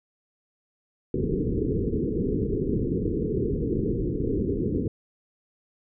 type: low-pass noise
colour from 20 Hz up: white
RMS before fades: -26 dBFS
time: 1.14-4.88 s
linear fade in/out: 2 ms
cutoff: 460 Hz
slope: 96 dB/octave
effects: none